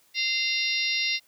harmonic tone with a mistuned harmonic, 693 Hz, F5, 14 cents flat, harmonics 3 / 4 / 5 / 6 / 7 / 8, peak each -29 / -30 / -31 / -32 / -32 / -33 dBFS, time 0.14-1.2 s, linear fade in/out 50 ms, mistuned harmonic 5, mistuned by +94 cents, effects white hiss -62 dBFS RMS until 1.27 s + high-pass 60 Hz 12 dB/octave

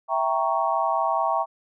sine chord, E diminished seventh, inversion none, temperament equal, 659.3 / 784 / 932.3 / 1108.7 Hz, E5 / G5 / Bb5 / Db6, 0 / 0 / 0 / 0 cents, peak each -26 dBFS, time 0.08-1.46 s, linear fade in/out 50 ms, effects none

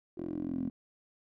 10% pulse tone with band-pass filter sweep, 43.65 Hz, F1, in tune, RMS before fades -36 dBFS, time 0.17-0.7 s, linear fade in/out 10 ms, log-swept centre 360 to 240 Hz, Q 6.6, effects none

